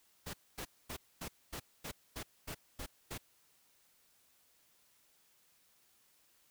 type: noise bursts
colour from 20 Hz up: pink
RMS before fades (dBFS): -43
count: 10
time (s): 0.26-3.18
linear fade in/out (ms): 10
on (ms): 76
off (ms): 240
effects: white hiss -70 dBFS RMS until 6.5 s